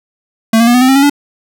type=tone with pitch steps; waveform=square; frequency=224.2 / 232.2 / 240.6 / 249.2 / 258.1 / 267.4 / 277 / 286.9 Hz; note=A3 / A#3 / B3 / B3 / C4 / C4 / C#4 / D4; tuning=+33 / -7 / -45 / +16 / -23 / +38 / -1 / -40 cents; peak=-6 dBFS; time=0.53-1.098 s; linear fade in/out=5 ms; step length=71 ms; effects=none